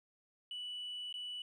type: tone with dropouts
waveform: sine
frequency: 2960 Hz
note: F#7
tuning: in tune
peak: -39 dBFS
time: 0.51-1.42 s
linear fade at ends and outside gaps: 2 ms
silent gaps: 1.127-1.14 s
effects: tanh soft clip ceiling -38 dBFS + 13-bit